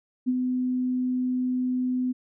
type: tone with ADSR envelope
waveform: sine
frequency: 252.7 Hz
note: B3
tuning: 40 cents sharp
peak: -19 dBFS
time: 0.26-2.13 s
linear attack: 26 ms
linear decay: 40 ms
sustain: -4 dB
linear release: 20 ms
effects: none